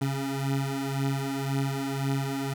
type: beating tone pair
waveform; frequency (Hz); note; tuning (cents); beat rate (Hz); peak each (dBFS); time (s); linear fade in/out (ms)
25% pulse; 136.3 / 138.2; C#3 / C#3; -29 / -5; 1.9; -25 / -28; 0.01-2.54; 10
effects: none